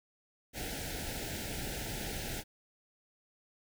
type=band-stop noise; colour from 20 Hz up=pink; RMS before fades=-39 dBFS; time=0.53-2.44 s; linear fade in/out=50 ms; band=890 to 1400 Hz; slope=96 dB/octave; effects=none